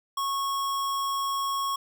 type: tone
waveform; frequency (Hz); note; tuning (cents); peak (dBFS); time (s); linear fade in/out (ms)
square; 1100; C#6; -14; -27; 0.17-1.76; 5
effects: none